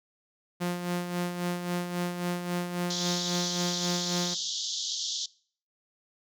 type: tone with tremolo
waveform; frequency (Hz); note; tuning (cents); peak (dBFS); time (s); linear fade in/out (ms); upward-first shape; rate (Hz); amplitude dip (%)
sawtooth; 176.4; F3; +18; -23; 0.6-4.35; 20; sine; 3.7; 55
type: band-pass noise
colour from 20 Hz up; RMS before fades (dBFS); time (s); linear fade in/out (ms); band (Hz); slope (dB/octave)
pink; -33; 2.9-5.26; 5; 3200 to 6900; 96
effects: noise-tail reverb RT60 0.5 s tail -22 dB re dry